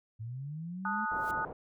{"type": "linear sweep", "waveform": "sine", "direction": "up", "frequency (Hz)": [106.6, 220], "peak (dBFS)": -37, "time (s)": [0.19, 1.06], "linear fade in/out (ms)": 20}
{"type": "chord", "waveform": "sine", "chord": "D# diminished", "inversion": "second", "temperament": "equal with one note detuned", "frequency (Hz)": [880, 1244.5, 1473.2], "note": ["A5", "D#6", "F#6"], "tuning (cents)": [0, 0, -8], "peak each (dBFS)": -35, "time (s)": [0.85, 1.45], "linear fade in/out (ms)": 2}
{"type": "noise with exponential growth", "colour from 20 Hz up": "white", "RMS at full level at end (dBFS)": -50, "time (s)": [1.08, 1.31], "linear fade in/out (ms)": 2, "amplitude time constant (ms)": 49}
{"type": "low-pass noise", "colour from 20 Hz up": "white", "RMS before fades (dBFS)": -44, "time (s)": [1.11, 1.53], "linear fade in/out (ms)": 5, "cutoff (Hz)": 870, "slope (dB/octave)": 24}
{"effects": []}